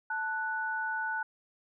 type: tone pair together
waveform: sine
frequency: 880 / 1480 Hz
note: A5 / F#6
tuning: 0 / 0 cents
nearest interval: major sixth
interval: 900 cents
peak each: -35 / -32 dBFS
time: 0.1-1.23 s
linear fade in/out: 5 ms
effects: none